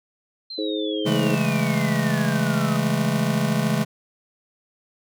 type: exponential sweep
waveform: sine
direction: down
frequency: 4186 to 1244.5 Hz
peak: -31 dBFS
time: 0.5-2.77 s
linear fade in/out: 5 ms
type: harmonic tone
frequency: 105.8 Hz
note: G#2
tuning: 33 cents sharp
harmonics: 3 / 4 / 5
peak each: -26 / -28 / -30 dBFS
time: 0.58-1.35 s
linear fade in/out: 5 ms
type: chord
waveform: square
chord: A major seventh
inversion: first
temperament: just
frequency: 137.5 / 165 / 206.2 / 220 Hz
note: C#3 / E3 / G#3 / A3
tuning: -14 / +2 / -12 / 0 cents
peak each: -26 dBFS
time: 1.05-3.85 s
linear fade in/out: 20 ms
effects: none